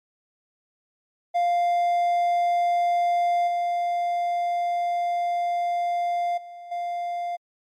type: tone with level steps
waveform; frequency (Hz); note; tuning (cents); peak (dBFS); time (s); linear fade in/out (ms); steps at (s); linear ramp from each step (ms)
triangle; 698.5; F5; 0; -17 / -20 / -36 / -24; 1.34-7.37; 20; 3.47 / 6.37 / 6.71; 10
effects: MP3 64 kbps